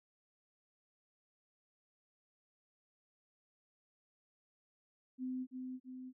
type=tone with echo; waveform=sine; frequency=256.1 Hz; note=C4; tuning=37 cents flat; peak=-37 dBFS; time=5.18-5.47 s; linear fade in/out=50 ms; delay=330 ms; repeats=2; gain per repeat=-4 dB; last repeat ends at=6.13 s; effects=none